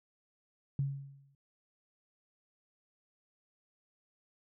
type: tone with exponential decay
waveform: sine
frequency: 138.59 Hz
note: C#3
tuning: in tune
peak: -27 dBFS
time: 0.79-1.35 s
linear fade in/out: 2 ms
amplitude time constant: 120 ms
effects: none